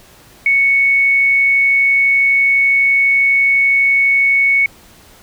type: tone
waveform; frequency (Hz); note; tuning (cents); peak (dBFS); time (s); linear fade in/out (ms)
sine; 2217; C#7; 0; -9; 0.46-4.66; 2
effects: pink hiss -44 dBFS RMS until 5.22 s